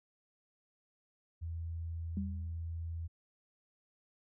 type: tone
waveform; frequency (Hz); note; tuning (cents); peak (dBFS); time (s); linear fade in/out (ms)
sine; 83; E2; +12; -37; 1.41-3.08; 20
type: tone with exponential decay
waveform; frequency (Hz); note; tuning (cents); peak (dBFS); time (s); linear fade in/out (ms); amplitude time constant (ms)
sine; 195.7; G3; -3; -32; 2.17-2.63; 2; 100
effects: none